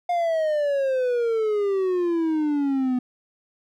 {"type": "exponential sweep", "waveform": "triangle", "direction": "down", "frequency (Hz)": [711, 247.9], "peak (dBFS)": -18, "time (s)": [0.09, 2.99], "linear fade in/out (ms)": 5, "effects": []}